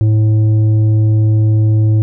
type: tone with tanh clipping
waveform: triangle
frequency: 108.3 Hz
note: A2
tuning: 27 cents flat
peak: -9 dBFS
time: 0.01-2.02 s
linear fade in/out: 0 ms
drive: 11 dB
effects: none

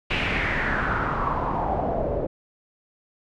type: noise with low-pass filter sweep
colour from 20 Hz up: pink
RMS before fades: -25 dBFS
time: 0.1-2.27 s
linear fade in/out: 10 ms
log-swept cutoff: 2700 to 520 Hz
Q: 4.2
effects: none

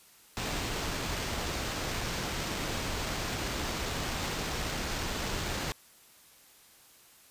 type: noise with sample-and-hold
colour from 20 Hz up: pink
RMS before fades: -34 dBFS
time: 0.37-5.72 s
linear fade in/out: 0 ms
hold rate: 11025 Hz
effects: white hiss -58 dBFS RMS until 7.3 s + resampled to 32000 Hz

